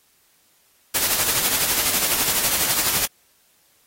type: noise with tremolo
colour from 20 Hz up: white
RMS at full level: -19 dBFS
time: 0.94-3.06 s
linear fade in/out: 10 ms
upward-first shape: sine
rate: 12 Hz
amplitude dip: 45%
effects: white hiss -60 dBFS RMS until 3.86 s + AAC 48 kbps